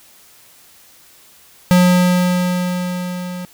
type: tone with level ramp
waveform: square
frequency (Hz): 179.8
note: F#3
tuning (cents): -49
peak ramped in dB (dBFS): -8 to -26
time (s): 1.71-3.45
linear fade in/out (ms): 0
effects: white hiss -47 dBFS RMS until 3.53 s